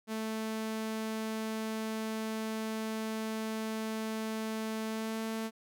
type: tone with pitch glide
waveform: sawtooth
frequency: 220 to 222.4 Hz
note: A3 to A3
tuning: 0 to +19 cents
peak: -30 dBFS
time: 0.07-5.51 s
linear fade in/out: 50 ms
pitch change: +19 cents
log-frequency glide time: 4.86-5.21 s
effects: none